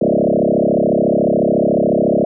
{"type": "tone with frequency modulation", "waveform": "sine", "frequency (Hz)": 407.8, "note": "G#4", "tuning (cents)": -32, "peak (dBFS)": -11, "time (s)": [0.01, 2.25], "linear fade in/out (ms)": 5, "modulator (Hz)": 34, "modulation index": 6.9, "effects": []}